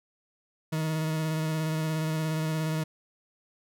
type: tone with vibrato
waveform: 40% pulse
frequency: 157.6 Hz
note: D#3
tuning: 23 cents sharp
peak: -26 dBFS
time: 0.72-2.84 s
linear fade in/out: 10 ms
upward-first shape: square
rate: 17 Hz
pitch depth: 17 cents each way
effects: none